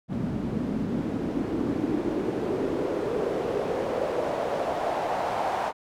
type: noise with band-pass filter sweep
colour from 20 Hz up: pink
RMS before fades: -28 dBFS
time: 0.08-5.73 s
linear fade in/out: 50 ms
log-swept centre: 200 to 810 Hz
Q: 2.7
effects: none